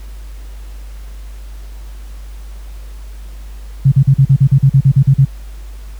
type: tone bursts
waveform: sine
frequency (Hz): 135.9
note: C#3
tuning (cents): -34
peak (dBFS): -4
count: 13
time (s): 3.85-5.252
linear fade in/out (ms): 10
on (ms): 70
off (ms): 41
effects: added 50 Hz sine -27 dBFS peak until 5.99 s + pink hiss -45 dBFS RMS until 5.99 s